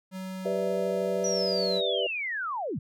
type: tone with pitch glide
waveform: square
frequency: 187.9 to 186.6 Hz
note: F#3 to F#3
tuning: +27 to +15 cents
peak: -35 dBFS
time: 0.11-1.82 s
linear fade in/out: 50 ms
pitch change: -12 cents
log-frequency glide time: 0.29-1.03 s
type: chord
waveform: sine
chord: E minor seventh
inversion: first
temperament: equal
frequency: 392 / 493.9 / 587.3 / 659.3 Hz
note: G4 / B4 / D5 / E5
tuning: 0 / 0 / 0 / 0 cents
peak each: -32 / -30 / -31 / -34 dBFS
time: 0.45-2.07 s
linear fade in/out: 5 ms
type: linear sweep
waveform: sine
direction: down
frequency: 5920 to 98 Hz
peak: -29 dBFS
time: 1.24-2.79 s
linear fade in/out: 5 ms
effects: none